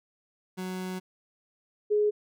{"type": "tone pair in turn", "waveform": ["30% pulse", "sine"], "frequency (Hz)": [185, 418.9], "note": ["F#3", "G#4"], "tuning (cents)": [0, 15], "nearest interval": "octave + major second", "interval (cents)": 1415, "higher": "second", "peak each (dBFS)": [-30, -21], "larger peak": "second", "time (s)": [[0.57, 1], [1.9, 2.11]], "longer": "first", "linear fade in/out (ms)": 20, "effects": []}